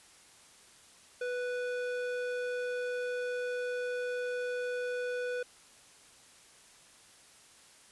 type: tone with band-pass filter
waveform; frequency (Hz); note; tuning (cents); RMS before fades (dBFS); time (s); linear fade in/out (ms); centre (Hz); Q
square; 493.9; B4; 0; -35; 1.21-5.43; 5; 1000; 0.92
effects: white hiss -58 dBFS RMS until 7.91 s + resampled to 24000 Hz